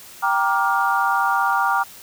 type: chord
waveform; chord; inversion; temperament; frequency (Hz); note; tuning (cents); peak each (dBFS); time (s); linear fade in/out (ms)
sine; G minor seventh; none; just; 784 / 940.8 / 1176 / 1411.2; G5 / Bb5 / D6 / F6; 0 / +16 / +2 / +18; -22; 0.22-1.84; 20
effects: white hiss -42 dBFS RMS until 2.02 s